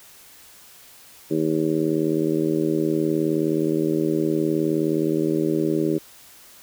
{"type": "harmonic tone", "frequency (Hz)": 79.3, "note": "D#2", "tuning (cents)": 33, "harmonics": [2, 3, 4, 5, 6, 7], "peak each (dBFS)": [-28, -29, -22, -24, -33, -33], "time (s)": [1.3, 5.99], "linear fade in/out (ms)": 20, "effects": ["white hiss -48 dBFS RMS until 6.62 s"]}